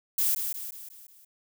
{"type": "noise with echo", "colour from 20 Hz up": "violet", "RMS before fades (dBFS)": -25, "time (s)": [0.18, 0.35], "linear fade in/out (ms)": 5, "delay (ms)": 180, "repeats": 5, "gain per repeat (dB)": -6, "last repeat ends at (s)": 1.25, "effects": []}